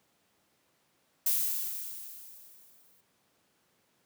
violet noise with exponential decay, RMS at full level -26 dBFS, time 1.26-3.01 s, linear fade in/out 5 ms, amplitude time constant 380 ms, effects pink hiss -71 dBFS RMS until 4.05 s + high-pass 150 Hz 12 dB/octave

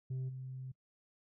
sine tone with level steps, 130.1 Hz, C3, 9 cents flat, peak -33 / -41 dBFS, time 0.1-0.72 s, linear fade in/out 10 ms, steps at 0.28 s, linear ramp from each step 20 ms, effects noise-tail reverb RT60 0.1 s tail -24 dB re dry + tanh soft clip ceiling -35 dBFS

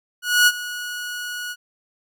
sawtooth tone with ADSR envelope, 1459 Hz, F#6, 25 cents flat, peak -7 dBFS, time 0.22-1.56 s, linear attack 250 ms, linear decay 44 ms, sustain -17 dB, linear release 49 ms, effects none

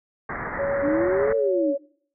white low-pass noise, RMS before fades -31 dBFS, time 0.29-1.33 s, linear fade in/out 5 ms, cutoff 2000 Hz, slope 96 dB/octave
sine tone, 559 Hz, C#5, 14 cents sharp, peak -22 dBFS, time 0.58-1.78 s, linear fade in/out 20 ms
sine exponential two-way sweep, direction up then down, 280 to 460 to 280 Hz, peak -21 dBFS, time 0.81-1.75 s, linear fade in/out 50 ms, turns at 1.35 s
effects noise-tail reverb RT60 0.6 s tail -22 dB re dry

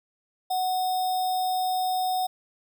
sine tone with sample-and-hold, 740 Hz, F#5, in tune, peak -23 dBFS, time 0.5-2.27 s, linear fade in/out 10 ms, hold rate 4410 Hz, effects none

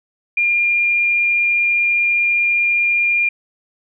sine tone, 2405 Hz, D7, 41 cents sharp, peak -13 dBFS, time 0.37-3.29 s, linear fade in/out 5 ms, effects none

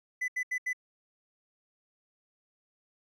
triangle tone bursts, 2001 Hz, B6, 22 cents sharp, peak -27 dBFS, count 4, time 0.21-0.732 s, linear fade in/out 10 ms, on 72 ms, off 78 ms, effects none

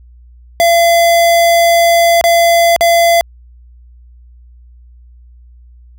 square tone with dropouts, 680 Hz, F5, 46 cents flat, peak -7 dBFS, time 0.6-3.21 s, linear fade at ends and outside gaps 0 ms, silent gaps 2.212-2.24 / 2.763-2.809 s, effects added 60 Hz sine -37 dBFS peak until 5.98 s

